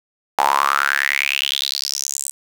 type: tone with high-pass filter sweep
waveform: sawtooth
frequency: 69.7 Hz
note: C#2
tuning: 10 cents sharp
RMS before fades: -20 dBFS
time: 0.38-2.31 s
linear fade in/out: 5 ms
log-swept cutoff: 820 to 8500 Hz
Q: 7.2
effects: 7-bit